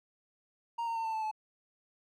triangle tone with pitch steps, 932.3 / 918.4 / 904.7 / 891.2 / 877.9 / 864.9 Hz, A#5 / A#5 / A5 / A5 / A5 / A5, 0 / -26 / +48 / +22 / -4 / -30 cents, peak -30 dBFS, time 0.78-1.314 s, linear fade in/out 10 ms, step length 89 ms, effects none

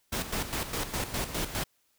pink noise with tremolo, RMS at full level -31 dBFS, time 0.12-1.64 s, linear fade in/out 10 ms, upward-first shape square, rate 4.9 Hz, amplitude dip 65%, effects white hiss -71 dBFS RMS until 1.98 s

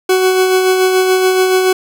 40% pulse tone with tremolo, 373 Hz, F#4, 14 cents sharp, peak -7 dBFS, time 0.09-1.73 s, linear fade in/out 5 ms, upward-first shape sine, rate 7 Hz, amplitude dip 35%, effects none

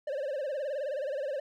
triangle tone with vibrato, 562 Hz, C#5, 24 cents sharp, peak -29 dBFS, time 0.07-1.4 s, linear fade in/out 5 ms, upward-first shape sine, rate 19 Hz, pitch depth 140 cents each way, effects none

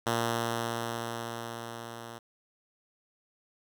5% pulse tone with level ramp, 116.54 Hz, A#2, in tune, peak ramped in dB -15 to -31 dBFS, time 0.06-2.19 s, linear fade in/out 10 ms, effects none

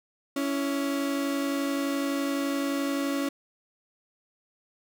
35% pulse tone pair together, 279.2 / 330.9 Hz, C#4 / E4, +13 / +7 cents, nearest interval minor third, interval 294 cents, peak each -25 / -33 dBFS, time 0.36-3.29 s, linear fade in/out 5 ms, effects none

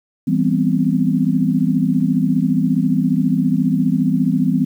sine chord, C major seventh, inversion first, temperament equal with one note detuned, 164.81 / 196.79 / 246.9 / 261.6 Hz, E3 / G3 / B3 / C4, 0 / +7 / 0 / 0 cents, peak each -19 dBFS, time 0.27-4.65 s, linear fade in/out 10 ms, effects 8-bit

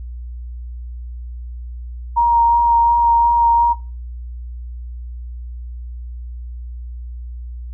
sine tone with vibrato, 939 Hz, A#5, 12 cents sharp, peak -10 dBFS, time 2.16-3.74 s, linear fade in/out 20 ms, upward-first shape sine, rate 2.8 Hz, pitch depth 11 cents each way, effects noise-tail reverb RT60 0.3 s tail -18 dB re dry + added 60 Hz sine -27 dBFS peak until 7.73 s

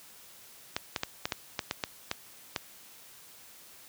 clicks, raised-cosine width 0.2 ms, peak -12 dBFS, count 10, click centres 0.765 / 0.962 / 1.034 / 1.255 / 1.322 / 1.592 / 1.711 / 1.838 / 2.114 / 2.562 s, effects white hiss -53 dBFS RMS until 3.88 s + high-pass 60 Hz 12 dB/octave

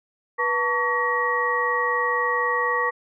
sine tone cluster, 488.2 / 898 / 1131 / 1898 Hz, B4 / A5 / C#6 / A#6, -20 / +35 / +34 / +31 cents, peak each -27 / -29 / -24 / -24 dBFS, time 0.38-2.91 s, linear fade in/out 20 ms, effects none

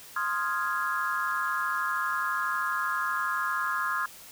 sine chord, F minor seventh, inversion second, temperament equal, 1046.5 / 1244.5 / 1396.9 / 1661.2 Hz, C6 / Eb6 / F6 / Ab6, 0 / 0 / 0 / 0 cents, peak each -32 dBFS, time 0.16-4.06 s, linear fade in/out 5 ms, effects white hiss -48 dBFS RMS until 4.31 s

